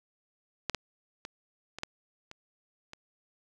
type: clicks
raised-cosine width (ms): 0.2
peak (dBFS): -12 / -14 / -22 / -23 / -15 / -27 / -26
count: 7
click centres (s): 0.697 / 0.747 / 1.251 / 1.786 / 1.834 / 2.314 / 2.934
effects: none